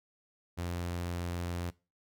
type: tone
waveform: sawtooth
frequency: 87.2 Hz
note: F2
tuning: 2 cents flat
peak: -30 dBFS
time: 0.57-1.71 s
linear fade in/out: 20 ms
effects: noise-tail reverb RT60 0.3 s tail -21 dB re dry